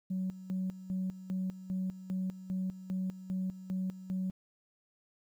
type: tone with tremolo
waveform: sine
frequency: 186.9 Hz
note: F#3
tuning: 18 cents sharp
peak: -30 dBFS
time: 0.1-4.31 s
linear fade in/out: 10 ms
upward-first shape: square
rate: 2.5 Hz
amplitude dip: 80%
effects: tanh soft clip ceiling -28 dBFS + 11-bit

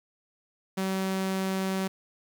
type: tone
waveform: sawtooth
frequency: 190.6 Hz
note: G3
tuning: 48 cents flat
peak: -23 dBFS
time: 0.77-1.88 s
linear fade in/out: 10 ms
effects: 10-bit

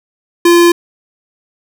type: tone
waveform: square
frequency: 344.4 Hz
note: F4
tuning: 24 cents flat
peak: -5 dBFS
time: 0.45-0.72 s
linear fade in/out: 5 ms
effects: none

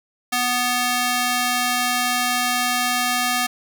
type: tone with high-pass filter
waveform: square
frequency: 246.9 Hz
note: B3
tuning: in tune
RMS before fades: -21 dBFS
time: 0.32-3.47 s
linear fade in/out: 10 ms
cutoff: 830 Hz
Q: 0.53
effects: none

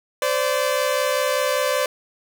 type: tone pair together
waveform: sawtooth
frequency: 515.8 / 581 Hz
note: C5 / D5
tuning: -25 / -19 cents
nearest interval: major second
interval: 206 cents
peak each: -18 dBFS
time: 0.22-1.86 s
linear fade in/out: 2 ms
effects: none

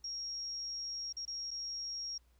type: tone with dropouts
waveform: sine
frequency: 5588 Hz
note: F8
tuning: in tune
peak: -38 dBFS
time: 0.04-2.18 s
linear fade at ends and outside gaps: 5 ms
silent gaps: 1.127-1.167 / 1.253-1.277 / 1.508-1.512 s
effects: added 60 Hz sine -65 dBFS peak until 2.39 s + pink hiss -75 dBFS RMS until 2.39 s

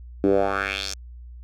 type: tone with band-pass filter sweep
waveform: 10% pulse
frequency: 98 Hz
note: G2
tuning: in tune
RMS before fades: -23 dBFS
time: 0.24-0.94 s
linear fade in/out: 0 ms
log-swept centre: 310 to 6400 Hz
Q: 2.9
effects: added 60 Hz sine -38 dBFS peak until 1.43 s

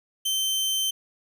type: tone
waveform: sawtooth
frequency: 3100 Hz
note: G7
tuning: 20 cents flat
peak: -20 dBFS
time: 0.25-0.91 s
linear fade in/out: 10 ms
effects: none

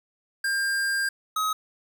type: tone pair in turn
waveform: square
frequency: 1600 / 1269.9 Hz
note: G6 / D#6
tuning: +35 / +35 cents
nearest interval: major third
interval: 400 cents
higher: first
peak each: -24 dBFS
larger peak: neither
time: 0.44-1.09 / 1.36-1.53 s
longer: first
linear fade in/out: 5 ms
effects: 9-bit

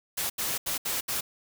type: noise bursts at uneven times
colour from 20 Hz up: white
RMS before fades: -30 dBFS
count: 5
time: 0.17-0.3 / 0.38-0.58 / 0.66-0.78 / 0.85-1.01 / 1.08-1.21 s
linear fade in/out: 10 ms
effects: none

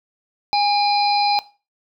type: harmonic tone with a mistuned harmonic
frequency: 820 Hz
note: G#5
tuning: 22 cents flat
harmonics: 1 / 3 / 5 / 6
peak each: -16 / -26 / -24 / -26 dBFS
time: 0.53-1.39 s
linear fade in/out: 0 ms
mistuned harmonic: 3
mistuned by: -35 cents
effects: noise-tail reverb RT60 0.3 s tail -17 dB re dry

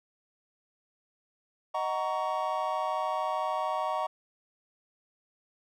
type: chord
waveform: triangle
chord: D# minor seventh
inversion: none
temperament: just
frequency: 622.3 / 746.7 / 933.4 / 1120.1 Hz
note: D#5 / F#5 / A#5 / C#6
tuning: 0 / +16 / +2 / +18 cents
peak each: -32 / -32 / -32 / -32 dBFS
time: 1.74-4.07 s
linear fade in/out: 10 ms
effects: none

